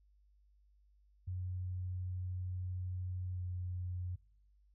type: tone with pitch glide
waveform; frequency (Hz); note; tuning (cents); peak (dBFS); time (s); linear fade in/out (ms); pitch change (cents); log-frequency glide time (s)
sine; 91.3 to 90.1; F#2 to F#2; -23 to -45; -37; 1.27-4.16; 10; -22; 3.34-3.42
effects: noise-tail reverb RT60 0.8 s tail -24 dB re dry + added 50 Hz sine -65 dBFS peak until 4.74 s